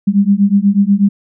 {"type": "beating tone pair", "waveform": "sine", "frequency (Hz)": [196.3, 204.5], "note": ["G3", "G#3"], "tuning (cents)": [3, -26], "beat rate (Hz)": 8.2, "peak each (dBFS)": -11, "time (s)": [0.07, 1.09], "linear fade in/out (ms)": 10, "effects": []}